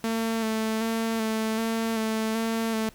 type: tone with vibrato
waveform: sawtooth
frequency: 223.1 Hz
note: A3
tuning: 24 cents sharp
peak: -21 dBFS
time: 0.04-2.89 s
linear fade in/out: 0 ms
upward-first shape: square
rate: 1.3 Hz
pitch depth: 21 cents each way
effects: pink hiss -54 dBFS RMS until 2.94 s

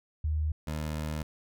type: tone pair in turn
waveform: sine / 20% pulse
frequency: 77 / 77 Hz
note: D#2 / D#2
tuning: -17 / -17 cents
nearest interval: unison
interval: 0 cents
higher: neither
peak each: -26 / -27 dBFS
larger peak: first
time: 0.24-0.52 / 0.67-1.23 s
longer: second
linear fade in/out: 5 ms
effects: none

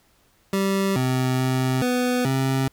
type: tone with pitch steps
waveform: 25% pulse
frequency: 194.8 / 128.8 / 129.6 / 248.6 / 133.4 Hz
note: G3 / C3 / C3 / B3 / C3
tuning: -11 / -27 / -16 / +12 / +34 cents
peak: -16 dBFS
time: 0.53-2.68 s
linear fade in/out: 2 ms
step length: 430 ms
effects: pink hiss -61 dBFS RMS until 2.72 s

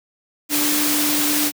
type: tone in noise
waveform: sine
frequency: 296.3 Hz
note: D4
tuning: 15 cents sharp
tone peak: -22 dBFS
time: 0.49-1.52 s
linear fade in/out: 50 ms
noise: white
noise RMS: -20 dBFS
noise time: 0.49-1.52 s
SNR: -5 dB
effects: high-pass 150 Hz 12 dB/octave

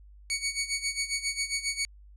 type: tone with tremolo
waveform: 15% pulse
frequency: 2239 Hz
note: C#7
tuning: 17 cents sharp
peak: -19 dBFS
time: 0.3-1.85 s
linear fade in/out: 0 ms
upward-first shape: sine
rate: 7.4 Hz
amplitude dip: 80%
effects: added 50 Hz sine -49 dBFS peak until 2.16 s + low-pass 11000 Hz 12 dB/octave

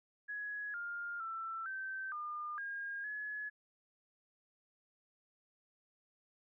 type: tone with pitch steps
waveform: sine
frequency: 1676 / 1407 / 1335 / 1550 / 1208 / 1622 / 1697 Hz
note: G#6 / F6 / E6 / G6 / D6 / G#6 / G#6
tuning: +15 / +12 / +22 / -20 / +48 / -41 / +37 cents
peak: -39 dBFS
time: 0.28-3.5 s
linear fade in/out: 20 ms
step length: 460 ms
effects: none

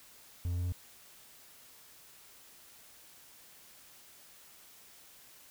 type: tone with pitch steps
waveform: triangle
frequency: 87.31 / 87.87 / 88.43 / 88.99 Hz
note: F2 / F2 / F2 / F2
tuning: 0 / +11 / +22 / +33 cents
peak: -29 dBFS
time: 0.45-0.722 s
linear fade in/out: 0 ms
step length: 68 ms
effects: white hiss -57 dBFS RMS until 5.5 s

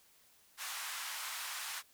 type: band-pass noise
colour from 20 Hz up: pink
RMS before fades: -42 dBFS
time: 0.57-1.83 s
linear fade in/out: 50 ms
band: 1000 to 15000 Hz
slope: 24 dB/octave
effects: white hiss -66 dBFS RMS until 1.93 s

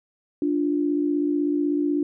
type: tone pair together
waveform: sine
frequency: 292.5 / 348.6 Hz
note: D4 / F4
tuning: -7 / -3 cents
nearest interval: minor third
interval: 304 cents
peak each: -21 / -26 dBFS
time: 0.42-2.03 s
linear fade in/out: 2 ms
effects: none

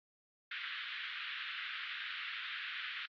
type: band-pass noise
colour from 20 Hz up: pink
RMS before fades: -43 dBFS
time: 0.51-3.06 s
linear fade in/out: 5 ms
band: 1400 to 3700 Hz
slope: 48 dB/octave
effects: AAC 48 kbps

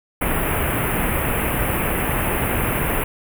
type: band-stop noise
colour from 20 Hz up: pink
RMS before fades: -21 dBFS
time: 0.21-3.04 s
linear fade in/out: 5 ms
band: 2800 to 9800 Hz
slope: 48 dB/octave
effects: none

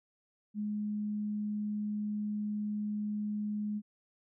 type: tone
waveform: sine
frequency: 209.5 Hz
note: G#3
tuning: 15 cents sharp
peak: -32 dBFS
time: 0.54-3.82 s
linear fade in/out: 50 ms
effects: none

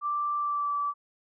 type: tone with pitch glide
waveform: sine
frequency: 1174.7 to 1156.5 Hz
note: D6 to D6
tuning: 0 to -27 cents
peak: -26 dBFS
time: 0.01-0.94 s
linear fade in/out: 50 ms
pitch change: -27 cents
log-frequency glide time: 0.37-0.74 s
effects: none

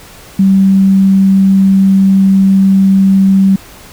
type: tone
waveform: sine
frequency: 193.3 Hz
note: G3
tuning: 24 cents flat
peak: -4 dBFS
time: 0.39-3.56 s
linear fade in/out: 5 ms
effects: pink hiss -35 dBFS RMS until 3.92 s

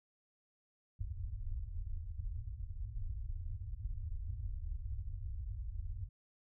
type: low-pass noise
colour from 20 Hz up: pink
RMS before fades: -41 dBFS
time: 0.99-6.09 s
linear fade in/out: 10 ms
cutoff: 110 Hz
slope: 96 dB/octave
effects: none

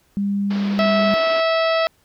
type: tone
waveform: sine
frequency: 200.4 Hz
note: G3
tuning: 38 cents sharp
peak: -18 dBFS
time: 0.17-1.14 s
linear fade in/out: 0 ms
type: band-pass noise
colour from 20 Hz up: pink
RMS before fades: -34 dBFS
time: 0.5-1.41 s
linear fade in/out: 10 ms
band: 220 to 5000 Hz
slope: 48 dB/octave
type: harmonic tone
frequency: 653 Hz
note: E5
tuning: 17 cents flat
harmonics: 1 / 2 / 3 / 4 / 5 / 6 / 7 / 8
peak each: -17 / -23 / -27 / -29 / -31 / -33 / -34 / -35 dBFS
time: 0.79-1.87 s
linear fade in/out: 0 ms
effects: pink hiss -60 dBFS RMS until 2.04 s

